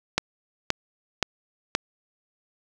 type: click train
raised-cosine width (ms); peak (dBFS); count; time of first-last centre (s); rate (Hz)
0.2; -3; 4; 0.18-1.751; 1.91
effects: none